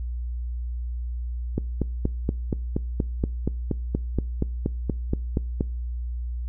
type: click train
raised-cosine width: 3 ms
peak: -10 dBFS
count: 18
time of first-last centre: 1.58-5.608 s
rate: 4.22 Hz
effects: noise-tail reverb RT60 0.4 s tail -24 dB re dry + added 60 Hz sine -27 dBFS peak until 6.48 s